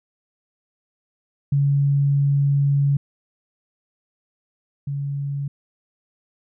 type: tone pair in turn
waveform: sine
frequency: 140.9 / 140.9 Hz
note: C#3 / C#3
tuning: +29 / +29 cents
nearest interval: unison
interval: 0 cents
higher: neither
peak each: -15 / -23 dBFS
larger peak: first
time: 1.52-2.97 / 4.87-5.48 s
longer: first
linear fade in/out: 5 ms
effects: none